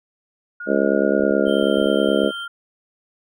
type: tone with pitch glide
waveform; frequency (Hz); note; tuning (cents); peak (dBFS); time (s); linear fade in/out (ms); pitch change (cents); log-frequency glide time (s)
sine; 1435 to 1393.3; F6 to F6; +47 to -4; -29; 0.6-2.48; 5; -51; 1.16-1.63
type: harmonic tone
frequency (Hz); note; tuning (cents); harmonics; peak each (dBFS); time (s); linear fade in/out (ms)
69.3; C#2; 0; 3 / 4 / 5 / 6 / 7 / 8 / 9; -23 / -23 / -23 / -23 / -23 / -23 / -23; 0.66-2.32; 50
type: clicks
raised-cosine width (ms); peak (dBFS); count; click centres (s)
5; -30; 10; 1.201 / 1.235 / 1.311 / 1.476 / 1.631 / 1.781 / 1.819 / 1.862 / 2.089 / 2.24
type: tone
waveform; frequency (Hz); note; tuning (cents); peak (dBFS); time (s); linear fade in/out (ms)
triangle; 3138; G7; +1; -29; 1.45-2.48; 50
effects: none